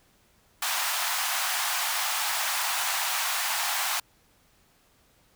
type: high-pass noise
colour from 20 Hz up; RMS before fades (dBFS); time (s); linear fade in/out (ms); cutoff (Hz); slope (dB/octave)
pink; -28; 0.62-4; 5; 730; 48
effects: pink hiss -63 dBFS RMS until 5.35 s